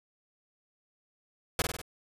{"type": "noise with echo", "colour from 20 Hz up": "pink", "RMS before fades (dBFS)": -27, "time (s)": [1.59, 1.62], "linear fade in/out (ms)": 2, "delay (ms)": 49, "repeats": 4, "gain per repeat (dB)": -4, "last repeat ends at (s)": 1.816, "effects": ["resampled to 32000 Hz"]}